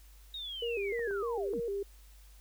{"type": "linear sweep", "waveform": "sine", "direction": "down", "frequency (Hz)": [3788, 150.5], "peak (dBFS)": -38, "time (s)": [0.34, 1.6], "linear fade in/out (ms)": 2}
{"type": "tone with vibrato", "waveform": "sine", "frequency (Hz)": 432.9, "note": "A4", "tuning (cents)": -28, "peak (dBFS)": -32, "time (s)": [0.62, 1.83], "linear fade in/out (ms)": 5, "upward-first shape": "square", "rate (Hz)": 3.3, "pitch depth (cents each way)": 140}
{"type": "clicks", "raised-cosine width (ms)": 1, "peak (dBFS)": -36, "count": 3, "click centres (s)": [0.993, 1.11, 1.536]}
{"effects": ["added 50 Hz sine -53 dBFS peak until 2.4 s", "white hiss -63 dBFS RMS until 2.4 s"]}